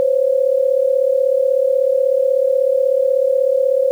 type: tone pair together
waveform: sine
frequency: 512 / 548.3 Hz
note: C5 / C#5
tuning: -38 / -19 cents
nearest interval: minor second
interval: 119 cents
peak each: -15 dBFS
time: 0-3.91 s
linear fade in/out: 0 ms
effects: 8-bit